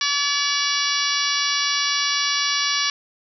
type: harmonic tone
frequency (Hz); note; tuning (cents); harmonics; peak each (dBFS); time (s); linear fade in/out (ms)
572; D5; -46; 2 / 3 / 4 / 5 / 6 / 7 / 8 / 9 / 10; -28 / -28 / -28 / -28 / -28 / -28 / -28 / -28 / -28; 0.01-2.9; 2
effects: none